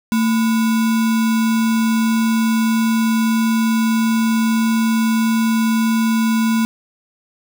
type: tone with sample-and-hold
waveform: sine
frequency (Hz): 224.8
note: A3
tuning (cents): +37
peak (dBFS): -13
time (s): 0.12-6.65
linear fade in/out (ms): 0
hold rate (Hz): 1225
effects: none